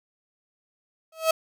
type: tone with exponential growth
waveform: 35% pulse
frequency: 644 Hz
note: E5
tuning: 41 cents flat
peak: -13 dBFS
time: 1.12-1.31 s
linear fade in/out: 5 ms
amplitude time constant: 40 ms
effects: none